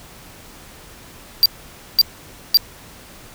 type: tone bursts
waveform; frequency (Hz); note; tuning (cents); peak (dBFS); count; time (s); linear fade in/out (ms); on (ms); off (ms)
square; 4717; D8; +7; -8; 3; 1.43-2.571; 0; 27; 530
effects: pink hiss -42 dBFS RMS until 3.34 s